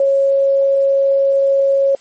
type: tone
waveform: sine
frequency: 549 Hz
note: C#5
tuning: 17 cents flat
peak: -10 dBFS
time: 0-1.95 s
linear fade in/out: 2 ms
effects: white hiss -49 dBFS RMS until 2 s + MP3 32 kbps